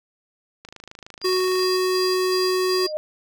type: click train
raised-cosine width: 0.2 ms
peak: -22 dBFS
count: 27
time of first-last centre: 0.65-1.631 s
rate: 26.5 Hz
type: tone with tremolo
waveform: sine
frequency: 4800 Hz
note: D8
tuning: 37 cents sharp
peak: -25 dBFS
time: 1.21-2.93 s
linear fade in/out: 50 ms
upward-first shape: square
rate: 2.7 Hz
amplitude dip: 50%
type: tone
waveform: square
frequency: 370 Hz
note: F#4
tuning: in tune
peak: -20 dBFS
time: 1.24-2.87 s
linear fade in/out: 10 ms
type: tone with exponential growth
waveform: sine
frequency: 612 Hz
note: D#5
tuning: 29 cents flat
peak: -20 dBFS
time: 2.69-2.97 s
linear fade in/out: 0 ms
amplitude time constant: 59 ms
effects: none